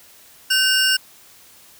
square tone cluster, 1532 / 2828 / 5380 Hz, G6 / F7 / E8, -40 / +21 / +34 cents, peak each -20 dBFS, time 0.5-0.97 s, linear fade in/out 10 ms, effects white hiss -48 dBFS RMS until 1.79 s

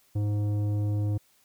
sine tone with tanh clipping, 103.8 Hz, G#2, in tune, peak -26 dBFS, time 0.15-1.18 s, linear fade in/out 10 ms, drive 11 dB, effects white hiss -64 dBFS RMS until 1.44 s

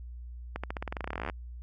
accelerating click train, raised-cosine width 0.5 ms, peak -19 dBFS, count 23, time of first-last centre 0.56-1.298 s, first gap 76 ms, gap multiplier 0.91, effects added 60 Hz sine -40 dBFS peak until 1.62 s

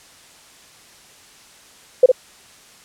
sine tone with echo, 510 Hz, C5, 44 cents flat, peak -4 dBFS, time 2.03-2.06 s, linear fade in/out 5 ms, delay 57 ms, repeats 1, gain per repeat -5 dB, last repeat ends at 2.117 s, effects white hiss -47 dBFS RMS until 2.84 s + low-pass 9000 Hz 12 dB/octave

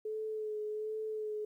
sine tone with vibrato, 429.9 Hz, A4, 40 cents flat, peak -35 dBFS, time 0.05-1.45 s, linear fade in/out 5 ms, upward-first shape sine, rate 1.3 Hz, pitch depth 23 cents each way, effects 12-bit

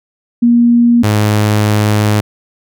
sine / sawtooth tone pair in turn, 237.4 / 105.51 Hz, A#3 / G#2, +32 / +28 cents, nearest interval octave + major second, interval 1404 cents, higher first, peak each -5 dBFS, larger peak neither, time 0.42-1.03 / 1.03-2.21 s, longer second, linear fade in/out 10 ms, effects none

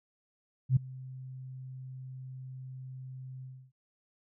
sine tone with ADSR envelope, 130 Hz, C3, 11 cents flat, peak -18 dBFS, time 0.69-3.72 s, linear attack 73 ms, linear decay 9 ms, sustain -23 dB, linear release 290 ms, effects none

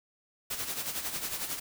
white noise with tremolo, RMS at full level -33 dBFS, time 0.5-1.6 s, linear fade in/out 10 ms, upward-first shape sine, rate 11 Hz, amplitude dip 60%, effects none

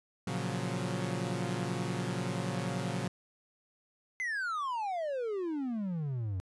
sawtooth chord, Gb major seventh, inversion first, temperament equal, 116.54 / 138.59 / 174.61 / 185 Hz, Bb2 / Db3 / F3 / Gb3, 0 / 0 / 0 / 0 cents, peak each -34 dBFS, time 0.27-3.08 s, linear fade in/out 5 ms
triangle exponential sweep, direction down, 2093 to 89 Hz, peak -30 dBFS, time 4.2-6.4 s, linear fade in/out 0 ms
effects resampled to 24000 Hz

